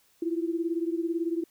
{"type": "beating tone pair", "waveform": "sine", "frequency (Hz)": [330.1, 348.1], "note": ["E4", "F4"], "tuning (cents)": [2, -6], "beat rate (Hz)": 18, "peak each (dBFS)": [-28, -31], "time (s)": [0.22, 1.44], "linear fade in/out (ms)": 5, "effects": ["white hiss -65 dBFS RMS until 1.5 s"]}